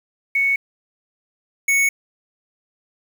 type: tone pair in turn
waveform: sine / square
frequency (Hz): 2217 / 2217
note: C#7 / C#7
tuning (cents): 0 / 0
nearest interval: unison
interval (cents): 0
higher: neither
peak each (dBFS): -15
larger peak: neither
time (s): 0.35-0.56 / 1.68-1.89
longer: neither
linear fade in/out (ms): 5
effects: 7-bit